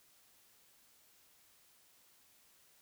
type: silence
effects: white hiss -67 dBFS RMS until 2.81 s